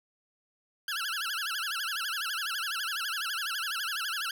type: tone with vibrato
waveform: 20% pulse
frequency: 1494 Hz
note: F#6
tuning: 16 cents sharp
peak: -26 dBFS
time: 0.88-4.31 s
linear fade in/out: 2 ms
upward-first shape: sine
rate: 12 Hz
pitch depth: 230 cents each way
effects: none